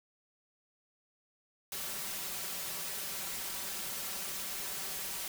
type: noise with comb filter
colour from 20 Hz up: white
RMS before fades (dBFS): -39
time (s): 1.72-5.28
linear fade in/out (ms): 2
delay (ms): 5.2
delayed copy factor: +0.65
effects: none